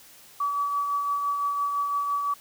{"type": "tone with tremolo", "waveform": "sine", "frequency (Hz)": 1144, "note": "D6", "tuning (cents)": -46, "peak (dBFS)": -22, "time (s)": [0.4, 2.34], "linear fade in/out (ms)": 5, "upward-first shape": "triangle", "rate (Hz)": 5.9, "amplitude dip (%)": 40, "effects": ["white hiss -51 dBFS RMS until 2.4 s"]}